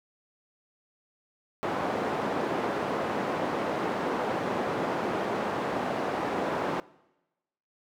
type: band-pass noise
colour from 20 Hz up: white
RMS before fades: -30 dBFS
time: 1.63-6.8 s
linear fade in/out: 0 ms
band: 190 to 810 Hz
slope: 12 dB/octave
effects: noise-tail reverb RT60 1.0 s tail -22 dB re dry